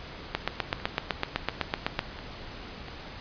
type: two click trains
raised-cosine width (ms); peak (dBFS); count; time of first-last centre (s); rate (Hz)
0.3; -9 / -24; 14 / 4; 0.35-1.991 / 0.8-2.883; 7.92 / 1.44
effects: pink hiss -42 dBFS RMS until 3.2 s + resampled to 11025 Hz